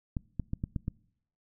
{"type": "clicks", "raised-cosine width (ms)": 5, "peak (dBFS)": -19, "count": 6, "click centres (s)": [0.168, 0.397, 0.534, 0.639, 0.762, 0.881], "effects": ["noise-tail reverb RT60 0.7 s tail -24 dB re dry"]}